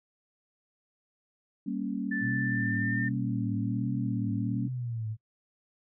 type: chord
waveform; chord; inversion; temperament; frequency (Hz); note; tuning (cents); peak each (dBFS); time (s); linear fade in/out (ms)
sine; G diminished; none; equal; 196 / 233.1 / 277.2; G3 / Bb3 / Db4; 0 / 0 / 0; -34; 1.66-4.68; 10
type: tone with pitch glide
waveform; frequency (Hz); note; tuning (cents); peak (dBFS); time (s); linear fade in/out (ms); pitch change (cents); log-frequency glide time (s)
sine; 1761 to 1804.2; A6 to A6; +1 to +43; -31; 2.11-3.09; 10; +42; 2.33-2.93
type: tone with vibrato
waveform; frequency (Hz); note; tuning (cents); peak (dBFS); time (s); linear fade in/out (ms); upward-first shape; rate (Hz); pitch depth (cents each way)
sine; 118.1; A#2; +23; -31; 2.2-5.17; 50; triangle; 1.3; 150
effects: noise-tail reverb RT60 0.1 s tail -26 dB re dry